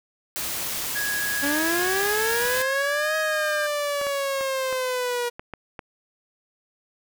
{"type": "noise", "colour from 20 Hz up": "white", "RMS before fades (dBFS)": -29, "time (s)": [0.36, 2.62], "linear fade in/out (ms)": 0}
{"type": "tone with pitch glide", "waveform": "triangle", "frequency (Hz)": [1661.2, 1600], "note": ["G#6", "G6"], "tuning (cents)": [0, 35], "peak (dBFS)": -24, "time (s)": [0.95, 3.67], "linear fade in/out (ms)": 10, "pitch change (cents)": -65, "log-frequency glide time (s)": [3.26, 3.45]}
{"type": "linear two-way sweep", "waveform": "sawtooth", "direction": "up then down", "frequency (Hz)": [277.2, 629, 478], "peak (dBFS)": -20, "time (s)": [1.42, 5.3], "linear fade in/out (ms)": 20, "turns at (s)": 3.16}
{"type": "clicks", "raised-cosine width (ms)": 0.5, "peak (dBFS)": -20, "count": 7, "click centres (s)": [4.014, 4.068, 4.41, 4.727, 5.395, 5.537, 5.792]}
{"effects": []}